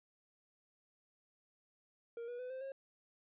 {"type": "tone with pitch steps", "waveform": "triangle", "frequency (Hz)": [467.2, 484.5, 502.5, 521.1, 540.4], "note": ["A#4", "B4", "B4", "C5", "C#5"], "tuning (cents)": [4, -33, 30, -7, -44], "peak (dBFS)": -40, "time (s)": [2.17, 2.72], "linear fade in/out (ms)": 2, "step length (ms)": 110, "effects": ["resampled to 8000 Hz"]}